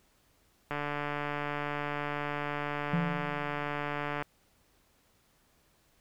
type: click train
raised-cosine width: 0.5 ms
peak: -19 dBFS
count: 514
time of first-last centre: 0.71-4.224 s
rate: 146 Hz
type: tone with exponential decay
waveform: triangle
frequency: 169.6 Hz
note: E3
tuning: 50 cents sharp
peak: -23 dBFS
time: 2.93-3.81 s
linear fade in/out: 5 ms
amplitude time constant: 190 ms
effects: pink hiss -68 dBFS RMS until 6 s